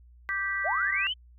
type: chord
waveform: sine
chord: G major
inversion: second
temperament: just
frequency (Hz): 1176 / 1568 / 1960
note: D6 / G6 / B6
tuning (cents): +2 / 0 / -14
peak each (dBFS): -36 / -31 / -30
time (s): 0.29-1.07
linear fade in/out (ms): 0
type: linear sweep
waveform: sine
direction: up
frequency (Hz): 523.3 to 3136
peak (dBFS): -27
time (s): 0.64-1.14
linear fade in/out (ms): 20
effects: added 60 Hz sine -51 dBFS peak until 1.38 s